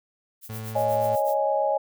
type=noise with tremolo; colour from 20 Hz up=violet; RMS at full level=-38 dBFS; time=0.41-1.38 s; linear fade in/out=50 ms; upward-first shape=triangle; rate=8.2 Hz; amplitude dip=100%
type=tone; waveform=35% pulse; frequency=110 Hz; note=A2; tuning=in tune; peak=-31 dBFS; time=0.49-1.16 s; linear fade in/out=10 ms
type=chord; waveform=sine; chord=C# suspended second; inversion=none; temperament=equal; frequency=554.4 / 622.3 / 830.6 Hz; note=C#5 / D#5 / G#5; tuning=0 / 0 / 0 cents; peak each=-25 dBFS; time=0.75-1.78 s; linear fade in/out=10 ms
effects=none